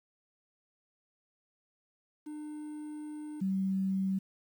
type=tone pair in turn; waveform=triangle / sine; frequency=301.6 / 191.75 Hz; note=D4 / G3; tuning=+46 / -38 cents; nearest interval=minor sixth; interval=784 cents; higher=first; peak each=-37 / -28 dBFS; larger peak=second; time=2.26-3.41 / 3.41-4.19 s; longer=first; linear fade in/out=10 ms; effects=10-bit